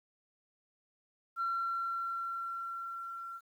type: tone with level ramp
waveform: sine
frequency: 1362 Hz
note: F6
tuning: 44 cents flat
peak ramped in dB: -29 to -41 dBFS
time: 1.36-3.41 s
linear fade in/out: 50 ms
effects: tanh soft clip ceiling -27 dBFS + 11-bit